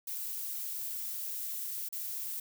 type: noise with dropouts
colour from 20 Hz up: violet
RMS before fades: -38 dBFS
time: 0.07-2.4 s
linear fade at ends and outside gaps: 5 ms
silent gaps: 1.888-1.925 s
effects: none